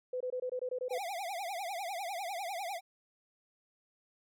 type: tone bursts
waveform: sine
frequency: 504 Hz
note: B4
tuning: 35 cents sharp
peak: -33 dBFS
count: 9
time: 0.13-0.981 s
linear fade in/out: 5 ms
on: 75 ms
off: 22 ms
type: tone with vibrato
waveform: square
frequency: 740 Hz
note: F#5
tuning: in tune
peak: -37 dBFS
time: 0.89-2.81 s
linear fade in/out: 50 ms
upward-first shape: triangle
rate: 10 Hz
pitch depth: 230 cents each way
effects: none